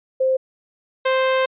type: tone pair in turn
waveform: sine / sawtooth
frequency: 523.3 / 523.3 Hz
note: C5 / C5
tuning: 0 / 0 cents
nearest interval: unison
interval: 0 cents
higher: neither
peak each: -15 / -12 dBFS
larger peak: second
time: 0.2-0.37 / 1.05-1.46 s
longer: second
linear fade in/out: 10 ms
effects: resampled to 8000 Hz